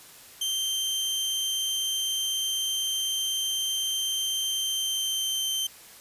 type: tone with pitch glide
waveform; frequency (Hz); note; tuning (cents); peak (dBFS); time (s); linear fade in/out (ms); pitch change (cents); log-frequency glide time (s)
sawtooth; 3136 to 3114; G7 to G7; 0 to -12; -23; 0.41-5.67; 5; -12; 4.51-5.48
effects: white hiss -49 dBFS RMS until 6 s + resampled to 32000 Hz